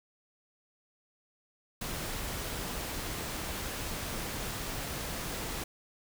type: noise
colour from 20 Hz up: pink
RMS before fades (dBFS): -37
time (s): 1.81-5.64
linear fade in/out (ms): 5
effects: none